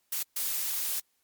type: noise bursts at uneven times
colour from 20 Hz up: blue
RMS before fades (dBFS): -31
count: 2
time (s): 0.12-0.23 / 0.36-1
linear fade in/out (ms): 5
effects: white hiss -73 dBFS RMS until 1.23 s + MP3 96 kbps